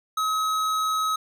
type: tone with tanh clipping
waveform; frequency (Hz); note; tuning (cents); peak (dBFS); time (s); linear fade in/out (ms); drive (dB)
sine; 1277; D#6; +45; -24; 0.17-1.16; 5; 17
effects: none